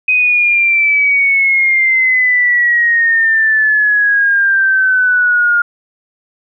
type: exponential sweep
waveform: sine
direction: down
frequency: 2516 to 1413 Hz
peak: -8 dBFS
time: 0.08-5.62 s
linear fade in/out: 5 ms
effects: none